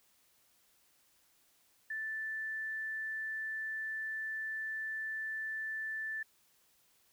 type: tone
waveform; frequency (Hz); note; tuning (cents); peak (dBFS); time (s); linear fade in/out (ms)
sine; 1760; A6; 0; -36; 1.9-6.23; 5
effects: white hiss -70 dBFS RMS until 7.12 s